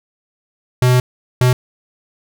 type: tone bursts at uneven times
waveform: square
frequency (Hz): 125.6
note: B2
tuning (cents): +30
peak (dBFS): -10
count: 2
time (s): 0.82-1 / 1.41-1.53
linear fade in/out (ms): 2
effects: none